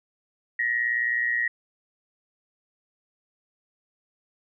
sine tone with amplitude modulation, 1896 Hz, A#6, 29 cents sharp, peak -19 dBFS, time 0.59-1.48 s, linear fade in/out 5 ms, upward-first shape sine, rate 119 Hz, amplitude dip 70%, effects none

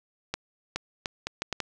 accelerating click train, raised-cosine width 0.2 ms, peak -12 dBFS, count 7, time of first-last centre 0.34-1.603 s, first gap 420 ms, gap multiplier 0.71, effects none

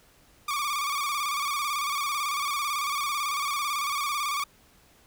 sawtooth tone with vibrato, 1157 Hz, D6, 26 cents flat, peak -23 dBFS, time 0.48-4.44 s, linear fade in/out 5 ms, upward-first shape square, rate 18 Hz, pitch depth 61 cents each way, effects pink hiss -59 dBFS RMS until 5.06 s

